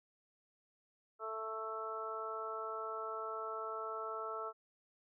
harmonic tone, 220.5 Hz, A3, 4 cents sharp, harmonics 2 / 3 / 4 / 5 / 6, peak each -45 / -47 / -51 / -48 / -42 dBFS, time 1.19-4.53 s, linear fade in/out 50 ms, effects none

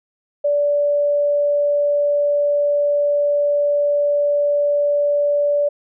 sine tone, 580 Hz, D5, 22 cents flat, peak -14 dBFS, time 0.44-5.69 s, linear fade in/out 10 ms, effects none

